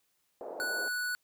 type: band-pass noise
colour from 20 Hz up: pink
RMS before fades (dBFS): -42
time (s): 0.41-0.88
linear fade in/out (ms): 0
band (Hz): 420 to 740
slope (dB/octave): 24
type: tone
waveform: square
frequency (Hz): 1476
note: F#6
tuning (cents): -5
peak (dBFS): -32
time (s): 0.6-1.15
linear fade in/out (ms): 0
effects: white hiss -75 dBFS RMS until 1.23 s